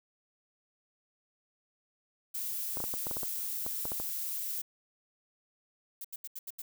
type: noise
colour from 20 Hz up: violet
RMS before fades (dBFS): -36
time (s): 2.34-4.62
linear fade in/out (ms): 10
type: clicks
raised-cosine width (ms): 1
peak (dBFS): -25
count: 12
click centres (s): 2.771 / 2.803 / 2.84 / 2.939 / 3.069 / 3.112 / 3.169 / 3.232 / 3.664 / 3.854 / 3.919 / 4
type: noise bursts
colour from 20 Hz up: violet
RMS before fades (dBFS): -41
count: 6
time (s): 6.01-6.62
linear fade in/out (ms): 5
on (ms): 35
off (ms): 80
effects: none